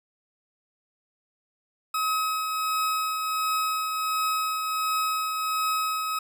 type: tone with tremolo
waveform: 40% pulse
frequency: 1275 Hz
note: D#6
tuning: 42 cents sharp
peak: -22 dBFS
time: 1.94-6.19 s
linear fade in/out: 5 ms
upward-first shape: triangle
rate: 1.4 Hz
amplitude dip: 40%
effects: none